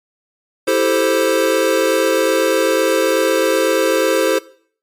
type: chord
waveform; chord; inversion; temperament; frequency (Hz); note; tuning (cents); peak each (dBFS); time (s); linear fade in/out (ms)
square; A minor seventh; second; equal; 329.6 / 392 / 440 / 523.3; E4 / G4 / A4 / C5; 0 / 0 / 0 / 0; -21 / -21 / -19 / -17; 0.67-4.39; 10
effects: noise-tail reverb RT60 0.5 s tail -19 dB re dry + MP3 64 kbps